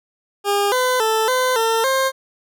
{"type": "tone with pitch steps", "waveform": "20% pulse", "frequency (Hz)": [405, 506, 441.1, 510, 451.9, 531], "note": ["G#4", "B4", "A4", "C5", "A4", "C5"], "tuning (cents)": [-43, 42, 4, -44, 46, 25], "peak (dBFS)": -11, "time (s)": [0.44, 2.12], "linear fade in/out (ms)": 50, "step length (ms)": 280, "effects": []}